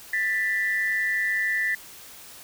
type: tone pair together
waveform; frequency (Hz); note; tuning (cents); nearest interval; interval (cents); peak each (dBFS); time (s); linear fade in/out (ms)
sine; 1772.4 / 1974; A6 / B6; +12 / -1; major second; 187; -25; 0.13-1.75; 5
effects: white hiss -45 dBFS RMS until 2.43 s